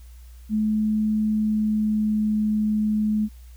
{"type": "tone with pitch glide", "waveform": "sine", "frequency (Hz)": [214.9, 213.3], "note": ["A3", "G#3"], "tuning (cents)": [-41, 46], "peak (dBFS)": -19, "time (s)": [0.49, 3.29], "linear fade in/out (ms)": 50, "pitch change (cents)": -13, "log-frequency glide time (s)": [1.26, 2.4], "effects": ["added 60 Hz sine -41 dBFS peak until 3.56 s", "white hiss -58 dBFS RMS until 3.56 s"]}